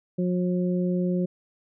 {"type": "harmonic tone", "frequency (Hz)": 180, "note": "F#3", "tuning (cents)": -47, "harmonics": [1, 2, 3], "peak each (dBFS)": [-23, -29, -33], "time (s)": [0.18, 1.26], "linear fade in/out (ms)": 10, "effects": []}